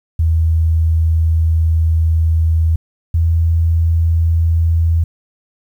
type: tone pair in turn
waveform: sine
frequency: 81 / 82.56 Hz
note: E2 / E2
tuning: -30 / +3 cents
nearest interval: unison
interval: 33 cents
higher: second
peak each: -10 dBFS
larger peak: neither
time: 0.19-2.76 / 3.14-5.04 s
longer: first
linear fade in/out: 5 ms
effects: 8-bit